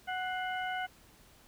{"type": "harmonic tone with a mistuned harmonic", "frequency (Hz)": 740, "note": "F#5", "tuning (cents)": 0, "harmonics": [1, 2, 3, 4], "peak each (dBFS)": [-35, -38, -43, -45], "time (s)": [0.07, 0.87], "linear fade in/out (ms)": 20, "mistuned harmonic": 3, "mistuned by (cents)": -85, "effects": ["pink hiss -60 dBFS RMS until 1.47 s"]}